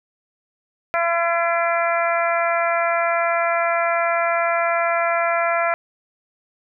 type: harmonic tone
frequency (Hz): 338.7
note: E4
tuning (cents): +47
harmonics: 2 / 3 / 4 / 5 / 6 / 7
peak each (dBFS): -20 / -27 / -23 / -28 / -28 / -28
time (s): 0.94-5.74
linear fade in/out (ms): 0
effects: none